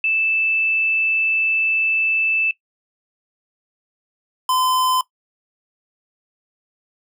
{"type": "tone pair in turn", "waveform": ["sine", "square"], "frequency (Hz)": [2637, 1023.2], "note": ["E7", "C6"], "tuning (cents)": [0, -39], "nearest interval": "octave + major third", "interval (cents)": 1639, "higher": "first", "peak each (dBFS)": [-16, -17], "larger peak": "first", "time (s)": [[0.04, 2.51], [4.49, 5.01]], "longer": "first", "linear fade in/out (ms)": 2, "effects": ["noise-tail reverb RT60 0.1 s tail -18 dB re dry"]}